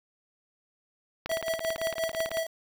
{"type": "click train", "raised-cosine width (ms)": 0.3, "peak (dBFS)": -17, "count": 21, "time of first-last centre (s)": [1.26, 2.371], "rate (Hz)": 18}
{"type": "tone with tremolo", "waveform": "square", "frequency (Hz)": 653, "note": "E5", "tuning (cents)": -17, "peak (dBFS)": -26, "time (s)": [1.29, 2.48], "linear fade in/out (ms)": 10, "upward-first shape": "triangle", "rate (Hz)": 5.7, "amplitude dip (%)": 90}
{"effects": ["7-bit"]}